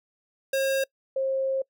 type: tone pair in turn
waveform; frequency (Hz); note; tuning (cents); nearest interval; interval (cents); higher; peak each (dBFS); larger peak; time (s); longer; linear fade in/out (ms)
square / sine; 539 / 534; C#5 / C5; -49 / +35; unison; 16; first; -23; neither; 0.53-0.84 / 1.16-1.62; second; 5
effects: noise-tail reverb RT60 0.1 s tail -25 dB re dry